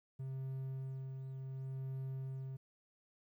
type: tone with tremolo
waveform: triangle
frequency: 132.9 Hz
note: C3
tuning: 27 cents sharp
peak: -37 dBFS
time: 0.19-2.57 s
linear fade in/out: 10 ms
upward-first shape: sine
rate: 0.69 Hz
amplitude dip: 35%
effects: 13-bit